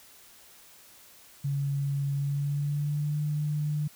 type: tone with pitch glide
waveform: sine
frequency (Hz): 140.2 to 149.4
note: C#3 to D3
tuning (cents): +20 to +30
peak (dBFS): -26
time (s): 1.44-3.88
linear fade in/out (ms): 10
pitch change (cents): +110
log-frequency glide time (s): 2.15-3.19
effects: white hiss -54 dBFS RMS until 3.95 s